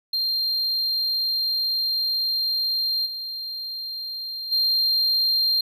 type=tone with level steps; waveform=triangle; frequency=4186 Hz; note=C8; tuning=in tune; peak=-20 / -28 / -17 dBFS; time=0.13-5.61 s; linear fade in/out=5 ms; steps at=3.05 / 4.51 s; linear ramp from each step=20 ms; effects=none